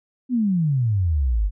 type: exponential sweep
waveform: sine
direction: down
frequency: 260.8 to 46 Hz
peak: -17 dBFS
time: 0.29-1.51 s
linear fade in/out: 50 ms
effects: none